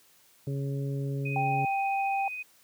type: harmonic tone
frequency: 138.59 Hz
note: C#3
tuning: in tune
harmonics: 1 / 2 / 3 / 4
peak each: -29 / -39 / -39 / -46 dBFS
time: 0.47-1.65 s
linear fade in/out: 2 ms
type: tone with tremolo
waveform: sine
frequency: 2500 Hz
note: D#7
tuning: 8 cents sharp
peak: -33 dBFS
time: 1.25-2.43 s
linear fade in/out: 10 ms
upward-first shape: sine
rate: 15 Hz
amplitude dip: 25%
type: tone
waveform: sine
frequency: 786 Hz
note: G5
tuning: 4 cents sharp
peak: -26 dBFS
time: 1.36-2.28 s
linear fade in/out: 2 ms
effects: white hiss -61 dBFS RMS until 2.63 s + high-pass 80 Hz 12 dB/octave